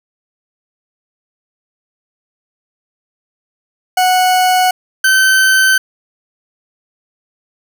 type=tone pair in turn; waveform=40% pulse; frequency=737 / 1537.9 Hz; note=F#5 / G6; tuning=-7 / -34 cents; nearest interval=octave + minor second; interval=1273 cents; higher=second; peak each=-8 / -7 dBFS; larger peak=second; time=3.97-4.71 / 5.04-5.78 s; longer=neither; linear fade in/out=5 ms; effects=none